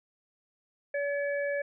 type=harmonic tone; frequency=570 Hz; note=C#5; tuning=48 cents sharp; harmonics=1 / 3 / 4; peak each=-29 / -35 / -42 dBFS; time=0.94-1.62 s; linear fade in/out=5 ms; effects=none